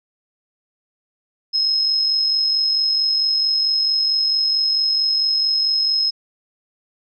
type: tone with amplitude modulation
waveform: sine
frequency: 5150 Hz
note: E8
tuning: 41 cents flat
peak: -14 dBFS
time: 1.53-6.11 s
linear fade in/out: 20 ms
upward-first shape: sine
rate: 44.5 Hz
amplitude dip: 30%
effects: none